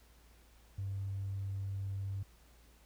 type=tone with tanh clipping; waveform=triangle; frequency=98 Hz; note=G2; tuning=in tune; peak=-35 dBFS; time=0.78-2.23 s; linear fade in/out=5 ms; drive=1 dB; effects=added 57 Hz sine -61 dBFS peak until 2.85 s + pink hiss -66 dBFS RMS until 2.85 s